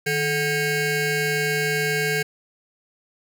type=ring-modulated tone; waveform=25% pulse; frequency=587.3 Hz; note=D5; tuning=in tune; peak=-14 dBFS; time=0.06-2.23 s; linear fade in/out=10 ms; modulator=1020 Hz; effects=none

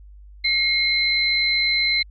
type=tone pair together; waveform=sine; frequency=2147 / 4072 Hz; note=C7 / C8; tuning=+44 / -48 cents; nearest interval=major seventh; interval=1108 cents; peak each=-20 dBFS; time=0.44-2.03 s; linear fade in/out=10 ms; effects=added 50 Hz sine -41 dBFS peak until 2.1 s

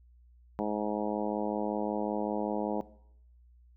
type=harmonic tone; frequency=105.3 Hz; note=G#2; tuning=24 cents sharp; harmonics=2 / 3 / 4 / 5 / 6 / 7 / 8 / 9; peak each=-34 / -36 / -37 / -38 / -39 / -39 / -40 / -41 dBFS; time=0.59-2.81 s; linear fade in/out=0 ms; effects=noise-tail reverb RT60 0.7 s tail -18 dB re dry + added 60 Hz sine -56 dBFS peak until 3.76 s

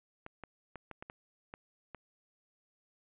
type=clicks; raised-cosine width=0.5 ms; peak=-29 dBFS; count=8; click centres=0.264 / 0.437 / 0.757 / 0.913 / 1.025 / 1.099 / 1.539 / 1.947 s; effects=resampled to 8000 Hz + 11-bit

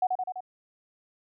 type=tone with echo; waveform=sine; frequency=740 Hz; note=F#5; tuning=in tune; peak=-21 dBFS; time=0.02-0.07 s; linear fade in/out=5 ms; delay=84 ms; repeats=4; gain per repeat=-3 dB; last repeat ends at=0.406 s; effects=none

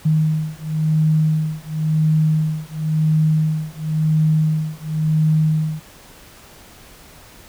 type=beating tone pair; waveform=sine; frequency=155.56 / 156.51 Hz; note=D#3 / D#3; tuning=0 / +11 cents; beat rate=0.95 Hz; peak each=-18 dBFS; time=0.05-5.8 s; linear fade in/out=10 ms; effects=pink hiss -44 dBFS RMS until 7.48 s

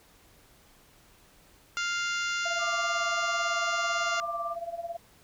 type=harmonic tone; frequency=698.5 Hz; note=F5; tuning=in tune; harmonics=2 / 3 / 4 / 5 / 6 / 7 / 8 / 9 / 10; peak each=-30 / -37 / -36 / -42 / -43 / -43 / -44 / -44 / -43 dBFS; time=1.77-4.2 s; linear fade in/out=0 ms
type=tone with tremolo; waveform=sine; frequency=680 Hz; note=F5; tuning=46 cents flat; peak=-30 dBFS; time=2.45-4.97 s; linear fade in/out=10 ms; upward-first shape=sine; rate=18 Hz; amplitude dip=80%
type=tone with vibrato; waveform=sine; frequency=1181 Hz; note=D6; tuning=9 cents sharp; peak=-32 dBFS; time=2.58-4.56 s; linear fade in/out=50 ms; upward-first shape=sine; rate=3.7 Hz; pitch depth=11 cents each way
effects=pink hiss -59 dBFS RMS until 5.23 s

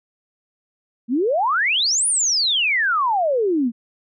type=exponential two-way sweep; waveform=sine; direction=up then down; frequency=220 to 9956 to 220 Hz; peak=-16 dBFS; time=1.08-3.72 s; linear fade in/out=50 ms; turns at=2.07 s; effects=none

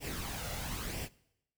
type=noise with flanger; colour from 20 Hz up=pink; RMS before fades=-39 dBFS; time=0-1.09 s; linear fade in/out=50 ms; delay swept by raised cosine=0.37 to 1.47 ms; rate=1 Hz; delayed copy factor=+0.55; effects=noise-tail reverb RT60 0.8 s tail -21 dB re dry

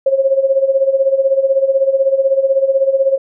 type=tone with tremolo; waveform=sine; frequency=540 Hz; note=C#5; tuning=45 cents flat; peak=-7 dBFS; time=0.06-3.18 s; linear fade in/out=5 ms; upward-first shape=sine; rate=16 Hz; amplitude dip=75%; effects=none

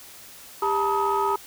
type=tone cluster; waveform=sine; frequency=399.3 / 880 / 956 / 1263 Hz; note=G4 / A5 / A#5 / D#6; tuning=+32 / 0 / +43 / +26 cents; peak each=-25 dBFS; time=0.62-1.36 s; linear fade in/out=5 ms; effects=tanh soft clip ceiling -14 dBFS + white hiss -45 dBFS RMS until 1.46 s

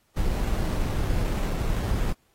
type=noise with sample-and-hold; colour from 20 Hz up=brown; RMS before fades=-25 dBFS; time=0.16-2.13 s; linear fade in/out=10 ms; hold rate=4900 Hz; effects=pink hiss -67 dBFS RMS until 2.34 s + AAC 48 kbps

